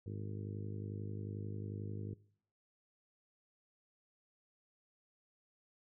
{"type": "harmonic tone", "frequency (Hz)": 51.2, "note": "G#1", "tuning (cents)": -24, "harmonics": [2, 3, 4, 5, 6, 7, 8, 9], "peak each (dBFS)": [-42, -50, -50, -54, -54, -53, -57, -56], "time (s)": [0.06, 2.14], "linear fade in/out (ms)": 5, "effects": ["noise-tail reverb RT60 0.6 s tail -21 dB re dry"]}